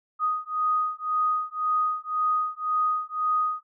sine beating tone pair, 1244.5 / 1246.4 Hz, D#6 / D#6, 0 / +3 cents, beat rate 1.9 Hz, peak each -26 dBFS, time 0.19-3.63 s, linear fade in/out 50 ms, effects none

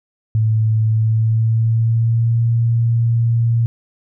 sine tone with pitch glide, 110 to 116.2 Hz, A2 to A#2, 0 to -5 cents, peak -12 dBFS, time 0.35-3.66 s, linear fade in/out 0 ms, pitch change +95 cents, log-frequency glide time 0.86-2.43 s, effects none

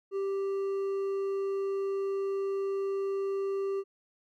triangle tone with hard clipping, 392 Hz, G4, in tune, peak -30 dBFS, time 0.11-3.84 s, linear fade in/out 50 ms, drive 7 dB, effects none

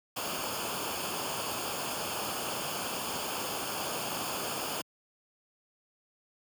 pink noise with comb filter, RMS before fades -35 dBFS, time 0.16-4.82 s, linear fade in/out 10 ms, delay 0.51 ms, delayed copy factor -0.7, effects high-pass 100 Hz 12 dB/octave

